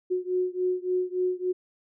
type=beating tone pair; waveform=sine; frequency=363.8 / 367.3 Hz; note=F#4 / F#4; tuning=-29 / -13 cents; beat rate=3.5 Hz; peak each=-27 / -28 dBFS; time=0.1-1.53 s; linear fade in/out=20 ms; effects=none